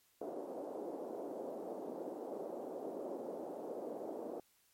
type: band-pass noise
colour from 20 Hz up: pink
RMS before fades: -44 dBFS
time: 0.21-4.4 s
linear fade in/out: 2 ms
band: 310 to 660 Hz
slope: 24 dB/octave
effects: white hiss -72 dBFS RMS until 4.73 s + MP3 64 kbps